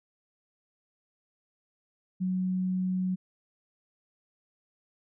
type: tone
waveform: sine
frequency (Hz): 184.9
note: F#3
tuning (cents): -1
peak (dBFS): -26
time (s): 2.2-3.16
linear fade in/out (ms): 20
effects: none